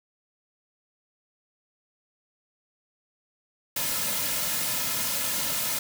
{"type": "noise with comb filter", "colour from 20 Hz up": "white", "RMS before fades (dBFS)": -28, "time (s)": [3.76, 5.79], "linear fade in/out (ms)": 5, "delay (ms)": 2.6, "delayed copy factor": -0.75, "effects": []}